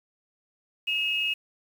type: tone pair together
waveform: sine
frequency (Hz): 2579 / 2852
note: E7 / F7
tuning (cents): -39 / +36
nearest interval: major second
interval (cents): 175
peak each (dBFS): -27 / -27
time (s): 0.87-1.34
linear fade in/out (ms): 10
effects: 8-bit